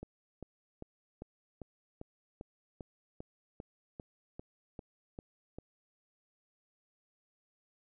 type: click train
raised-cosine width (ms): 2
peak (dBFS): -30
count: 15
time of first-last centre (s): 0.03-5.586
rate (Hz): 2.52
effects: none